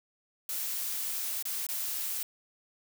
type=noise with dropouts; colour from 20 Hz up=blue; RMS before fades=-34 dBFS; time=0.49-2.23 s; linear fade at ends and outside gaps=2 ms; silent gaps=1.426-1.453 / 1.667-1.688 s; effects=none